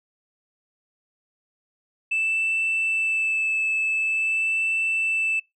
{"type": "tone with vibrato", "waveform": "sine", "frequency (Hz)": 2637, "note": "E7", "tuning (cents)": 0, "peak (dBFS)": -19, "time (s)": [2.11, 5.4], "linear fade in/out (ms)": 10, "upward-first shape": "sine", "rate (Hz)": 0.46, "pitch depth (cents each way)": 13, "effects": ["noise-tail reverb RT60 0.2 s tail -26 dB re dry", "tanh soft clip ceiling -18 dBFS"]}